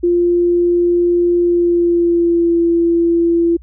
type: tone with pitch glide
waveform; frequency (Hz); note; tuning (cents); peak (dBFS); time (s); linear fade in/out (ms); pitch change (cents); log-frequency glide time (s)
sine; 348.6 to 338.5; F4 to E4; -3 to +46; -10; 0.03-3.57; 10; -51; 1.39-2.59
effects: added 60 Hz sine -36 dBFS peak until 3.62 s